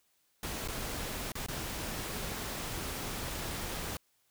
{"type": "noise with dropouts", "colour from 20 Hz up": "pink", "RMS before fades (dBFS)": -38, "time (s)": [0.43, 3.97], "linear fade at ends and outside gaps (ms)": 2, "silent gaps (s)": [[0.677, 0.684], [1.32, 1.353], [1.463, 1.484]], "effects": ["white hiss -73 dBFS RMS until 4.3 s"]}